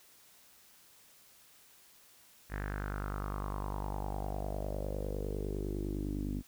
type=tone with low-pass filter sweep; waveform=sawtooth; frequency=49.9 Hz; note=G1; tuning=32 cents sharp; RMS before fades=-37 dBFS; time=2.49-6.43 s; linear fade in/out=50 ms; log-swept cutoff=1800 to 260 Hz; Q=4.8; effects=white hiss -61 dBFS RMS until 6.47 s